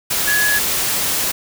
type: tone in noise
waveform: sine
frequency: 1685 Hz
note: G#6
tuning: 25 cents sharp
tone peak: -15 dBFS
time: 0.27-0.59 s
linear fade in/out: 10 ms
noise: white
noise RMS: -19 dBFS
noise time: 0.1-1.32 s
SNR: +1 dB
effects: none